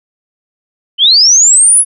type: linear sweep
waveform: sine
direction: up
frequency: 2958 to 10548 Hz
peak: -3 dBFS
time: 0.98-1.85 s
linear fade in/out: 50 ms
effects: none